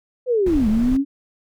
sine linear two-way sweep, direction down then up, 518 to 207.7 to 285.3 Hz, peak -15 dBFS, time 0.26-1.05 s, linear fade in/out 50 ms, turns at 0.68 s
brown noise, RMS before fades -26 dBFS, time 0.46-0.97 s, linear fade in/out 5 ms
effects none

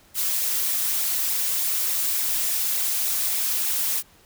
blue noise with flanger, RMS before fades -24 dBFS, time 0.14-4.03 s, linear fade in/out 50 ms, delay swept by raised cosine 0.64 to 6.54 ms, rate 3.4 Hz, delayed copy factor -0.5, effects pink hiss -55 dBFS RMS until 4.25 s

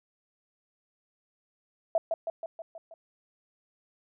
sine tone with echo, 659.3 Hz, E5, in tune, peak -21 dBFS, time 1.95-1.98 s, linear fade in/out 2 ms, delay 160 ms, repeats 6, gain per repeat -4 dB, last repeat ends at 2.94 s, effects none

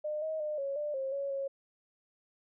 sine tone with pitch steps, 605 / 631 / 605 / 553 / 594 / 535 / 557 / 548 Hz, D#5 / D#5 / D#5 / C#5 / D5 / C5 / C#5 / C#5, -49 / +24 / -49 / -4 / +20 / +38 / +8 / -20 cents, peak -32 dBFS, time 0.04-1.48 s, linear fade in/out 10 ms, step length 180 ms, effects none

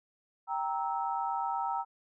sine chord, E diminished, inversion first, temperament equal with one note detuned, 784 / 932.3 / 1305.6 Hz, G5 / Bb5 / E6, 0 / 0 / -17 cents, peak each -34 / -33 / -37 dBFS, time 0.47-1.85 s, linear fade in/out 50 ms, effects none

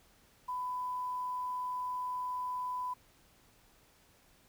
sine tone with quantisation, 999 Hz, B5, 20 cents sharp, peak -34 dBFS, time 0.48-2.94 s, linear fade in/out 10 ms, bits 10, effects pink hiss -65 dBFS RMS until 4.48 s

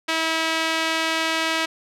sawtooth tone with band-pass filter, 323.4 Hz, E4, 33 cents flat, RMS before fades -23 dBFS, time 0.08-1.66 s, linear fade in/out 10 ms, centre 2700 Hz, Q 0.86, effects none

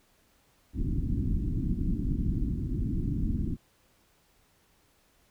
pink low-pass noise, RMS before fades -29 dBFS, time 0.73-3.57 s, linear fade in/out 50 ms, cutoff 310 Hz, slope 48 dB/octave, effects pink hiss -66 dBFS RMS until 5.3 s

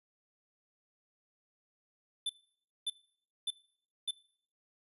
square tone bursts, 3520 Hz, A7, in tune, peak -32 dBFS, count 4, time 2.26-4.11 s, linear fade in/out 5 ms, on 35 ms, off 570 ms, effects noise-tail reverb RT60 0.6 s tail -21 dB re dry + resampled to 32000 Hz

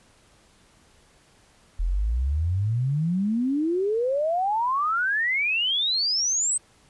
sine exponential sweep, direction up, 40 to 8372 Hz, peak -21 dBFS, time 1.79-6.58 s, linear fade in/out 10 ms, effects pink hiss -58 dBFS RMS until 6.89 s + resampled to 24000 Hz

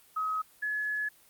sine tone pair in turn, 1271 / 1702 Hz, D#6 / G#6, +36 / +42 cents, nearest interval perfect fourth, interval 506 cents, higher second, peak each -28 / -29 dBFS, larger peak first, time 0.16-0.42 / 0.62-1.09 s, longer second, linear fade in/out 10 ms, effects white hiss -60 dBFS RMS until 1.29 s + Opus 32 kbps

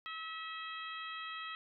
harmonic tone, 646 Hz, E5, 35 cents flat, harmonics 2 / 3 / 4 / 5 / 6, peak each -44 / -47 / -49 / -48 / -54 dBFS, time 0.06-1.55 s, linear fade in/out 0 ms, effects none

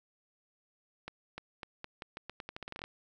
accelerating click train, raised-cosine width 0.3 ms, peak -25 dBFS, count 17, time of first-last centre 1.08-2.84 s, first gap 300 ms, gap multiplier 0.84, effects none

